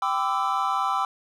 triangle chord, E minor seventh, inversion first, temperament equal with one note detuned, 784 / 1009.1 / 1174.7 / 1318.5 Hz, G5 / B5 / D6 / E6, 0 / +37 / 0 / 0 cents, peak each -26 dBFS, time 0.02-1.05 s, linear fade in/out 2 ms, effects none

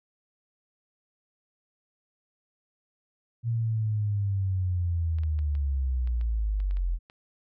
sine linear sweep, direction down, 117.7 to 41.29 Hz, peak -24 dBFS, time 3.43-6.99 s, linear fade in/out 50 ms
clicks, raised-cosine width 0.3 ms, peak -34 dBFS, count 10, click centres 5.186 / 5.235 / 5.39 / 5.552 / 6.074 / 6.212 / 6.602 / 6.71 / 6.77 / 7.099 s
effects none

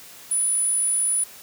sine tone, 9956 Hz, D#9, in tune, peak -19 dBFS, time 0.31-1.24 s, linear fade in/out 5 ms, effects white hiss -44 dBFS RMS until 1.42 s + high-pass 80 Hz 12 dB/octave

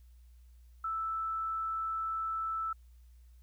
sine tone, 1318.5 Hz, E6, in tune, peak -32 dBFS, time 0.84-2.73 s, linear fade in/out 5 ms, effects added 60 Hz sine -54 dBFS peak until 3.42 s + white hiss -75 dBFS RMS until 3.42 s

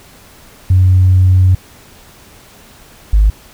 sine tone pair in turn, 92.5 / 51.91 Hz, F#2 / G#1, 0 / 0 cents, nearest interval minor seventh, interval 1000 cents, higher first, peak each -4 dBFS, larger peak neither, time 0.7-1.55 / 3.13-3.3 s, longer first, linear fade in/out 5 ms, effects tanh soft clip ceiling -1 dBFS + pink hiss -41 dBFS RMS until 3.53 s

